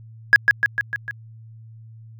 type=tone with echo; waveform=sine; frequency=1661.2 Hz; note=G#6; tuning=in tune; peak=-5 dBFS; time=0.33-0.36 s; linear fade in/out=0 ms; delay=150 ms; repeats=5; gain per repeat=-4 dB; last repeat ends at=1.11 s; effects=tanh soft clip ceiling -5 dBFS + added 112 Hz sine -40 dBFS peak until 2.19 s